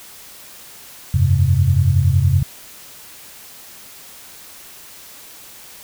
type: chord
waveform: sine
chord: F suspended second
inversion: none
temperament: equal with one note detuned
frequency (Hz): 87.31 / 98 / 133.1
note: F2 / G2 / C3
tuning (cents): 0 / 0 / +30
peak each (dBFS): -16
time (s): 1.14-2.43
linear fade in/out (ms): 5
effects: white hiss -40 dBFS RMS until 5.83 s